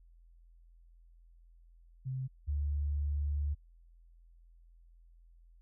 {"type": "tone pair in turn", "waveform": "sine", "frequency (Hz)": [130.81, 72.45], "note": ["C3", "D2"], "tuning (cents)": [0, -23], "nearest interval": "minor seventh", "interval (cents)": 1023, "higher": "first", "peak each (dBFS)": [-34, -30], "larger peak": "second", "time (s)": [[2.05, 2.28], [2.47, 3.55]], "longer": "second", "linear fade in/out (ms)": 20, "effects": ["added 42 Hz sine -57 dBFS peak until 5.61 s"]}